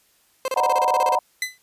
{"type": "tone bursts", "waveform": "30% pulse", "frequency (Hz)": 523.3, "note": "C5", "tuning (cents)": 0, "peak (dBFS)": -19, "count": 12, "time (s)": [0.45, 1.152], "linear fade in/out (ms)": 2, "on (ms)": 31, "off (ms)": 30}
{"type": "chord", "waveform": "sine", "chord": "B major seventh", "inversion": "first", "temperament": "equal with one note detuned", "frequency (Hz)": [606.6, 740, 932.3, 987.8], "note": ["D#5", "F#5", "A#5", "B5"], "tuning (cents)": [-44, 0, 0, 0], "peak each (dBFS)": [-25, -22, -22, -23], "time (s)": [0.56, 1.19], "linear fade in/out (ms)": 5}
{"type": "tone with exponential decay", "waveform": "sawtooth", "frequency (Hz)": 2013, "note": "B6", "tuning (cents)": 33, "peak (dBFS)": -16, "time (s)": [1.42, 1.58], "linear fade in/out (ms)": 2, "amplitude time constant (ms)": 34}
{"effects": ["white hiss -61 dBFS RMS until 1.62 s", "resampled to 32000 Hz"]}